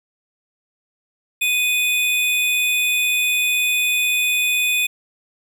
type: tone pair together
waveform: square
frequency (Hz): 2489 / 3499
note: D#7 / A7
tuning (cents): 0 / -10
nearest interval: tritone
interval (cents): 590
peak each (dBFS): -18 / -24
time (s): 1.41-4.87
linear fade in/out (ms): 10
effects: none